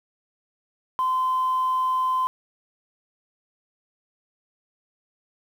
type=tone; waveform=sine; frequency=1030 Hz; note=C6; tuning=28 cents flat; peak=-19 dBFS; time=0.99-2.27 s; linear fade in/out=0 ms; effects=tanh soft clip ceiling -16 dBFS + 8-bit